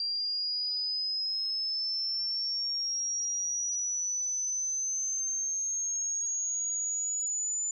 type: linear sweep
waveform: sine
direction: up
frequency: 4732 to 7040 Hz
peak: -29 dBFS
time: 0-7.71 s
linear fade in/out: 2 ms
effects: none